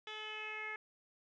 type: tone with low-pass filter sweep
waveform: 10% pulse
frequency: 430 Hz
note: A4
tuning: 40 cents flat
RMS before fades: -44 dBFS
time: 0.07-0.76 s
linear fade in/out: 2 ms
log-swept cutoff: 3600 to 2000 Hz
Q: 5.2
effects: none